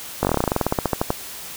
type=slowing click train; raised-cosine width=1 ms; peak=-4 dBFS; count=20; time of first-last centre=0.23-1.104 s; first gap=19 ms; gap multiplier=1.09; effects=white hiss -35 dBFS RMS until 1.56 s